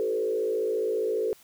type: tone with frequency modulation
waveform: sine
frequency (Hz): 440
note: A4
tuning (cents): 0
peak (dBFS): -24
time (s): 0-1.33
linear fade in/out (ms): 0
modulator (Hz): 54.8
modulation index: 1.1
effects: white hiss -56 dBFS RMS until 1.43 s